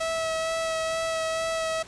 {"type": "tone with vibrato", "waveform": "sawtooth", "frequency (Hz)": 649, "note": "E5", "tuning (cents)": -27, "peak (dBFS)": -22, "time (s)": [0, 1.83], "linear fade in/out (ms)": 10, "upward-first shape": "sine", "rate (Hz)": 2.2, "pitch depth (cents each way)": 13, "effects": ["pink hiss -47 dBFS RMS until 1.87 s", "resampled to 22050 Hz"]}